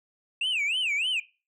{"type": "tone with vibrato", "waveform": "sine", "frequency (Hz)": 2628, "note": "E7", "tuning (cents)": -6, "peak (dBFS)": -22, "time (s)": [0.41, 1.2], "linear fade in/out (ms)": 5, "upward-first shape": "sine", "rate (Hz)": 3.3, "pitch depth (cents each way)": 280, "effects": ["noise-tail reverb RT60 0.3 s tail -20 dB re dry", "tanh soft clip ceiling -23 dBFS"]}